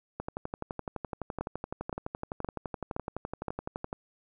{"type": "two click trains", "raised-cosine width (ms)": 1, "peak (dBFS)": [-18, -20], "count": [5, 45], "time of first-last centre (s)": [[1.41, 3.483], [0.2, 3.929]], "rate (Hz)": [1.93, 11.8], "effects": []}